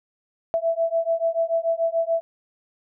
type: beating tone pair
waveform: sine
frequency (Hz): 659.3 / 666.2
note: E5 / E5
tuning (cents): 0 / +18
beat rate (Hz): 6.9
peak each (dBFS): -23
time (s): 0.54-2.21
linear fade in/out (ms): 0
effects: none